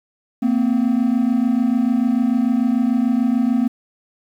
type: tone pair together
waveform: triangle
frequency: 229.7 / 256.5 Hz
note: A#3 / C4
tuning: -25 / -34 cents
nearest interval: major second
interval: 191 cents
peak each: -15 dBFS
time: 0.42-3.68 s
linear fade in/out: 10 ms
effects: tanh soft clip ceiling -6 dBFS + 8-bit